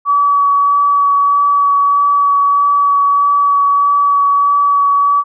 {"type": "tone with vibrato", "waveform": "sine", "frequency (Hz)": 1139, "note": "C#6", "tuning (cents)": 47, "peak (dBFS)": -8, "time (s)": [0.05, 5.24], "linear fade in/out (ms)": 50, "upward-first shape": "sine", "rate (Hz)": 1.6, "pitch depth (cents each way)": 10, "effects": []}